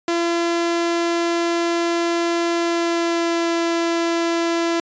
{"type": "tone with pitch glide", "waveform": "sawtooth", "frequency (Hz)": [340, 336.5], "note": ["F4", "E4"], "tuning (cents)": [-46, 36], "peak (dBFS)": -14, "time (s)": [0.08, 4.8], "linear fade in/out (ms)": 2, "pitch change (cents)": -18, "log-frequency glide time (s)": [2.53, 3.55], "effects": ["resampled to 16000 Hz"]}